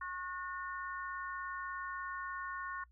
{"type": "harmonic tone", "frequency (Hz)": 363.3, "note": "F#4", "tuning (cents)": -32, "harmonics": [3, 4, 5], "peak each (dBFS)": [-42, -44, -46], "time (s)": [0.01, 2.84], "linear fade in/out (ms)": 5, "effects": ["noise-tail reverb RT60 0.1 s tail -25 dB re dry", "added 60 Hz sine -61 dBFS peak until 2.91 s"]}